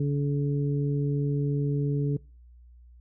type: harmonic tone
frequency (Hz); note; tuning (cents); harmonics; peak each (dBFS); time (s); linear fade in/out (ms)
142.9; D3; -47; 1 / 2 / 3; -24 / -32 / -34; 0-2.17; 5
effects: noise-tail reverb RT60 0.4 s tail -26 dB re dry + added 60 Hz sine -49 dBFS peak until 3 s